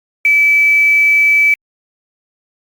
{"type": "tone with quantisation", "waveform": "sine", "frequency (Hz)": 2305, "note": "D7", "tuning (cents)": -33, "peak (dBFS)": -7, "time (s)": [0.25, 1.54], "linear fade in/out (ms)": 2, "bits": 5, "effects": ["Opus 48 kbps"]}